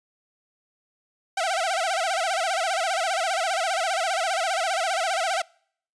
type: tone with vibrato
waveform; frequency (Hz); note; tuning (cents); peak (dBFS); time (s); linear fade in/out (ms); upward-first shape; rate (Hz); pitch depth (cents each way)
sawtooth; 714; F5; +38; -19; 1.37-5.42; 5; sine; 15; 180
effects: noise-tail reverb RT60 0.6 s tail -26 dB re dry + resampled to 22050 Hz